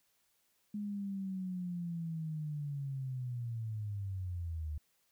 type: linear sweep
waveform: sine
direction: down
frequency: 209.1 to 73.9 Hz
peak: -36 dBFS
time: 0.74-4.78 s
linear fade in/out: 5 ms
effects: white hiss -75 dBFS RMS until 5.11 s